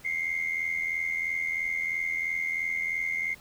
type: tone pair together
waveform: sine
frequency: 2093 / 2176 Hz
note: C7 / C#7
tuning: 0 / -33 cents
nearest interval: minor second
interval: 67 cents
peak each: -28 / -31 dBFS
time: 0.04-3.35 s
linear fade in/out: 20 ms
effects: tanh soft clip ceiling -21 dBFS + pink hiss -53 dBFS RMS until 3.4 s